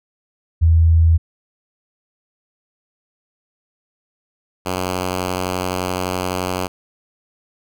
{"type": "tone pair in turn", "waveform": ["sine", "5% pulse"], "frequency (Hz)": [82, 91.69], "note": ["E2", "F#2"], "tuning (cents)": [-9, -15], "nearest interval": "major second", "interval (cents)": 194, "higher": "second", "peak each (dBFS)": -9, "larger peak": "neither", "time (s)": [[0.61, 1.18], [4.65, 6.68]], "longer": "second", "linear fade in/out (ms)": 20, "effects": []}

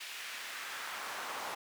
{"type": "noise with high-pass filter sweep", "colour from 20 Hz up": "brown", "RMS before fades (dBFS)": -42, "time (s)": [0, 1.55], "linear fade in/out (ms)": 10, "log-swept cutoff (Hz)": [2500, 830], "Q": 1.2, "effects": []}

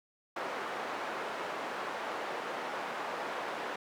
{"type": "band-pass noise", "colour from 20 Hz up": "white", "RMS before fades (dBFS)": -38, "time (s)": [0.36, 3.76], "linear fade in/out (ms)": 5, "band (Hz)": [380, 1200], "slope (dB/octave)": 12, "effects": []}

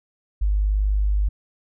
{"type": "tone", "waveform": "sine", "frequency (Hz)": 50.7, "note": "G#1", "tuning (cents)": -41, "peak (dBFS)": -17, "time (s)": [0.41, 1.29], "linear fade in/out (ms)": 10, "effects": []}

